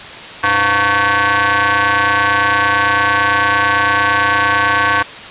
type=ring-modulated tone; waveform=sawtooth; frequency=205.3 Hz; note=G#3; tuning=20 cents flat; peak=-4 dBFS; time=0.43-5.03 s; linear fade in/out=10 ms; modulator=1320 Hz; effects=white hiss -30 dBFS RMS until 5.3 s + resampled to 8000 Hz